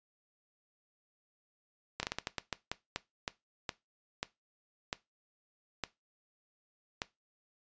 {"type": "slowing click train", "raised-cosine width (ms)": 0.2, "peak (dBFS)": -16, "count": 16, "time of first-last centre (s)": [2, 7.019], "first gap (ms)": 30, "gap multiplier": 1.3, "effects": ["noise-tail reverb RT60 0.2 s tail -18 dB re dry", "resampled to 16000 Hz"]}